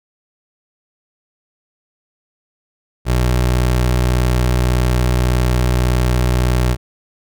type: tone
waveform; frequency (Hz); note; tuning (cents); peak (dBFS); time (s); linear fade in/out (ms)
25% pulse; 61.74; B1; 0; -9; 3.05-6.77; 50
effects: none